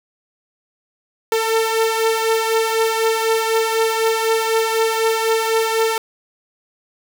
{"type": "beating tone pair", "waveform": "sawtooth", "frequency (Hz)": [447.1, 451.1], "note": ["A4", "A4"], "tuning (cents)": [28, 43], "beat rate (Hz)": 4, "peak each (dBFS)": [-13, -18], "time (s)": [1.32, 5.98], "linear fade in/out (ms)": 2, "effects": []}